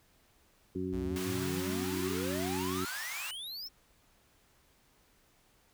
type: harmonic tone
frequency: 92.5 Hz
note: F#2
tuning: in tune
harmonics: 1 / 2 / 3 / 4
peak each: -42 / -39 / -37 / -37 dBFS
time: 0.75-2.85 s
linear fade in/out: 5 ms
type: exponential sweep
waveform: square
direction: up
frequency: 56.5 to 5490 Hz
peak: -40 dBFS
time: 0.92-3.69 s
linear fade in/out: 20 ms
type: high-pass noise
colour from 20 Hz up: pink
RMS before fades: -42 dBFS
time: 1.16-3.31 s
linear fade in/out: 2 ms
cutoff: 920 Hz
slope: 24 dB/octave
effects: pink hiss -67 dBFS RMS until 5.73 s